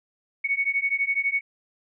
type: beating tone pair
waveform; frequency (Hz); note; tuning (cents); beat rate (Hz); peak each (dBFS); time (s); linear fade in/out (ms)
sine; 2217 / 2229; C#7 / C#7; 0 / +9; 12; -25; 0.44-1.41; 10
effects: none